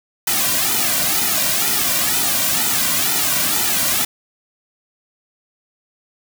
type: noise with flanger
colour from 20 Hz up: white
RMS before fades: -18 dBFS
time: 0.27-4.05 s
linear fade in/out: 5 ms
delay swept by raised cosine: 1.8 to 2.36 ms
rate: 2.1 Hz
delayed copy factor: -0.85
effects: none